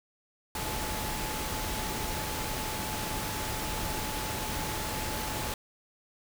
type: tone in noise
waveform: sine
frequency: 862 Hz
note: A5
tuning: 36 cents flat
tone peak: -40 dBFS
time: 0.55-5.54 s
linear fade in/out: 2 ms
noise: pink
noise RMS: -34 dBFS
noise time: 0.55-5.54 s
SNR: -9 dB
effects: none